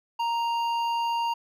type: tone with hard clipping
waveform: sine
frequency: 932.3 Hz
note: A#5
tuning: in tune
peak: -26 dBFS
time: 0.19-1.34 s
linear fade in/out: 10 ms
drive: 9 dB
effects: none

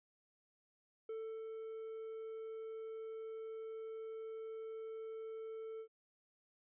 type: tone with ADSR envelope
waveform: triangle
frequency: 444 Hz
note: A4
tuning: 16 cents sharp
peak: -39 dBFS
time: 1.09-5.88 s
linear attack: 4 ms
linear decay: 330 ms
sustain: -3 dB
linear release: 78 ms
effects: resampled to 8000 Hz

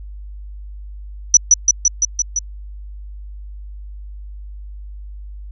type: tone with echo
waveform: sine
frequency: 5920 Hz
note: F#8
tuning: in tune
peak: -3 dBFS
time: 1.34-1.37 s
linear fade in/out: 2 ms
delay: 170 ms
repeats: 6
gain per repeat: -2 dB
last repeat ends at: 2.39 s
effects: added 50 Hz sine -30 dBFS peak until 5.51 s

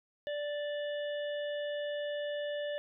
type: harmonic tone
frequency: 586 Hz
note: D5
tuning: 4 cents flat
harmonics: 1 / 3 / 5 / 6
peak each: -34 / -44 / -48 / -50 dBFS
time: 0.27-2.78 s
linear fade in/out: 0 ms
effects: none

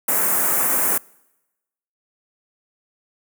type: band-stop noise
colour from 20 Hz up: white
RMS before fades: -19 dBFS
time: 0.08-0.98 s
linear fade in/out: 5 ms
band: 1900 to 8100 Hz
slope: 24 dB/octave
effects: noise-tail reverb RT60 1.0 s tail -26 dB re dry + high-pass 200 Hz 12 dB/octave

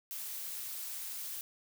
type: noise with amplitude modulation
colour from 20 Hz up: blue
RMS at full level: -39 dBFS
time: 0.11-1.41 s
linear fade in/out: 0 ms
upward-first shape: sine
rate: 220 Hz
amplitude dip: 50%
effects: none

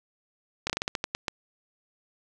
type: slowing click train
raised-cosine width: 0.2 ms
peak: -10 dBFS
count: 10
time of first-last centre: 0.67-1.282 s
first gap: 27 ms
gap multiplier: 1.22
effects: none

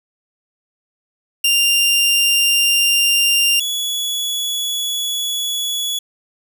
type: tone pair in turn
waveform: sawtooth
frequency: 2791 / 3392 Hz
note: F7 / G#7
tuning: -2 / +36 cents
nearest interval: minor third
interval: 338 cents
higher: second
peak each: -9 / -16 dBFS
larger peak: first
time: 1.44-3.6 / 3.6-5.99 s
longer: second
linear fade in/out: 5 ms
effects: none

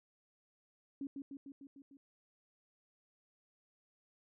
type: tone with echo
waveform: sine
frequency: 277.2 Hz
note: C#4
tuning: in tune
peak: -38 dBFS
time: 1.01-1.07 s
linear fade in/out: 2 ms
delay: 150 ms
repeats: 6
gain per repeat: -3 dB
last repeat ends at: 1.97 s
effects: none

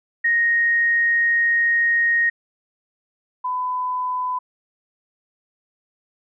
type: tone pair in turn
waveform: sine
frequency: 1867 / 1003.4 Hz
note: A#6 / B5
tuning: +2 / +27 cents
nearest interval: major seventh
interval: 1075 cents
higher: first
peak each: -15 / -21 dBFS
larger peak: first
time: 0.24-2.3 / 3.44-4.39 s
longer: first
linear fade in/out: 10 ms
effects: none

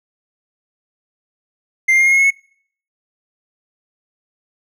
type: tone with pitch steps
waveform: triangle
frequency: 2093 / 2110 / 2127 / 2144 / 2162 / 2179 / 2197 Hz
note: C7 / C7 / C7 / C7 / C#7 / C#7 / C#7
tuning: 0 / +14 / +28 / +42 / -44 / -30 / -16 cents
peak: -8 dBFS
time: 1.88-2.307 s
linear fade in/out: 10 ms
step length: 61 ms
effects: noise-tail reverb RT60 0.6 s tail -26 dB re dry

